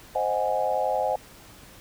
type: chord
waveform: sine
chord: Ab dominant seventh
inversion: first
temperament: equal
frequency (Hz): 523.3 / 622.3 / 740 / 830.6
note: C5 / Eb5 / Gb5 / Ab5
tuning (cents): 0 / 0 / 0 / 0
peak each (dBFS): -28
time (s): 0.15-1.16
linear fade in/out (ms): 5
effects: pink hiss -49 dBFS RMS until 1.8 s